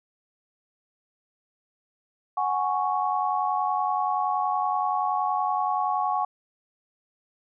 sine chord, F# suspended second, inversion none, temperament equal, 740 / 830.6 / 1108.7 Hz, F#5 / G#5 / C#6, 0 / 0 / 0 cents, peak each -27 dBFS, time 2.37-6.25 s, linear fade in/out 5 ms, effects none

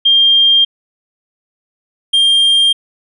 sine / triangle tone pair in turn, 3200 / 3200 Hz, G7 / G7, +35 / +35 cents, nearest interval unison, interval 0 cents, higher neither, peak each -6 dBFS, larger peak neither, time 0.05-0.65 / 2.13-2.73 s, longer neither, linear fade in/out 10 ms, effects resampled to 32000 Hz

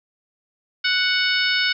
harmonic tone with a mistuned harmonic, 740 Hz, F#5, in tune, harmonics 2 / 3 / 4 / 5 / 6 / 7, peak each -22 / -24 / -25 / -26 / -27 / -27 dBFS, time 0.84-1.73 s, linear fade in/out 10 ms, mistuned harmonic 7, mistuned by +23 cents, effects none

